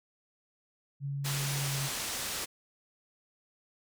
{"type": "tone with pitch glide", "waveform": "sine", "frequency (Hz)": [140, 137.91], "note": ["C#3", "C#3"], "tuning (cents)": [18, -9], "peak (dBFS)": -32, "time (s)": [1, 1.9], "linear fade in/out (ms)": 50, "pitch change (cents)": -27, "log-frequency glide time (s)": [1.55, 1.75]}
{"type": "low-pass noise", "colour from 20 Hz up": "white", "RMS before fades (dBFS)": -36, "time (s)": [1.24, 2.46], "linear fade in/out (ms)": 20, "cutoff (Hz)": 9400, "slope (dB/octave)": 12}
{"effects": []}